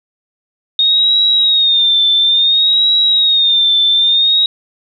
sine tone with vibrato, 3700 Hz, A#7, 14 cents flat, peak -8 dBFS, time 0.79-4.46 s, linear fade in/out 2 ms, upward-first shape sine, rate 0.58 Hz, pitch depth 77 cents each way, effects none

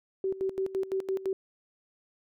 sine tone with tremolo, 383.2 Hz, G4, 39 cents flat, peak -26 dBFS, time 0.24-1.33 s, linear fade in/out 2 ms, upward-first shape square, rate 5.9 Hz, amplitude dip 80%, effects none

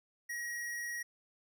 square tone, 1898 Hz, A#6, 31 cents sharp, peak -38 dBFS, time 0.29-1.03 s, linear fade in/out 10 ms, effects none

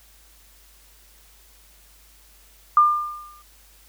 sine tone with exponential decay, 1200 Hz, D6, 37 cents sharp, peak -9 dBFS, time 2.77-3.42 s, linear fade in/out 2 ms, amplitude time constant 140 ms, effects added 50 Hz sine -54 dBFS peak until 3.88 s + white hiss -54 dBFS RMS until 3.88 s

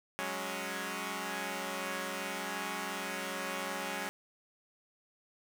5% pulse chord, F# suspended second, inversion none, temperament equal, 185 / 207.7 / 277.2 Hz, F#3 / G#3 / C#4, 0 / 0 / 0 cents, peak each -29 dBFS, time 0.19-4.09 s, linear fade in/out 0 ms, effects none

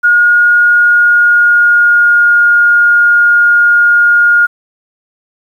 sine tone with pitch glide, 1434 to 1423.3 Hz, F6 to F6, +45 to +32 cents, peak -4 dBFS, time 0.03-4.47 s, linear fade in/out 20 ms, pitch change -13 cents, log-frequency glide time 0.69-2.43 s, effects 7-bit

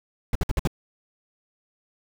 brown noise bursts, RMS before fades -21 dBFS, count 5, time 0.33-0.674 s, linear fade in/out 2 ms, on 24 ms, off 56 ms, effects none

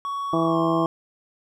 triangle tone with pitch glide, 1119 to 1072.2 Hz, C#6 to C6, +16 to +42 cents, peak -24 dBFS, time 0.05-0.86 s, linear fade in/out 0 ms, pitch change -74 cents, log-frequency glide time 0.44-0.58 s
harmonic tone, 164.81 Hz, E3, in tune, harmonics 1 / 2 / 3 / 4 / 5 / 6 / 7, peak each -27 / -22 / -30 / -26 / -32 / -34 / -32 dBFS, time 0.33-0.86 s, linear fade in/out 2 ms
effects none

